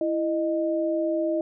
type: tone pair together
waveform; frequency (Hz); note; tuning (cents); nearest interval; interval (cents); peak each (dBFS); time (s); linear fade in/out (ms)
sine; 331.7 / 617; E4 / D#5; +11 / -15; major seventh; 1074; -25; 0.01-1.41; 2
effects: none